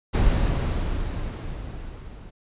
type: noise with level ramp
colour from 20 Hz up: brown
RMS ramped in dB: -18 to -41 dBFS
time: 0.13-2.31 s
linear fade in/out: 20 ms
effects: resampled to 8000 Hz